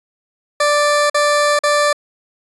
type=tone with dropouts; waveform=20% pulse; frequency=587.3 Hz; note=D5; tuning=in tune; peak=-7 dBFS; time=0.6-1.93 s; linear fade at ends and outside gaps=5 ms; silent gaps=1.099-1.144 / 1.591-1.635 s; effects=resampled to 24000 Hz